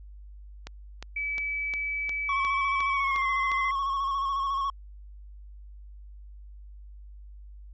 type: click train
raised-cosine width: 0.2 ms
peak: -21 dBFS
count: 9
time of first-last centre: 0.67-3.517 s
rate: 2.81 Hz
type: tone with pitch glide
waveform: sine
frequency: 2296 to 2057 Hz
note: D7 to C7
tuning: -40 to -30 cents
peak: -28 dBFS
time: 1.16-3.71 s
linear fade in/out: 5 ms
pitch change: -190 cents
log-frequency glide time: 2.9-3.27 s
type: tone with vibrato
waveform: triangle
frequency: 1099 Hz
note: C#6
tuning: 15 cents flat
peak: -24 dBFS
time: 2.29-4.7 s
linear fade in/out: 2 ms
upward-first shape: square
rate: 14 Hz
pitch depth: 31 cents each way
effects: added 50 Hz sine -43 dBFS peak until 7.73 s + resampled to 16000 Hz